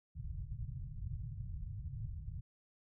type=low-pass noise; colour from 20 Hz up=white; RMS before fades=-43 dBFS; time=0.15-2.41 s; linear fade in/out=10 ms; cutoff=140 Hz; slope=48 dB/octave; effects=none